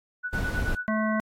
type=tone with tremolo; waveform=sine; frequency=1480 Hz; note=F#6; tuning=in tune; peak=-27 dBFS; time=0.23-0.87 s; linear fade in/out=20 ms; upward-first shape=sine; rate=9.3 Hz; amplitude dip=85%
type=noise; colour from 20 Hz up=brown; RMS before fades=-28 dBFS; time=0.33-0.75 s; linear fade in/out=2 ms
type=harmonic tone; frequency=216.8 Hz; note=A3; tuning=25 cents flat; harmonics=1 / 3 / 5 / 7 / 9; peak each=-25 / -30 / -32 / -33 / -35 dBFS; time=0.88-1.2 s; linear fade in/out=0 ms
effects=AAC 48 kbps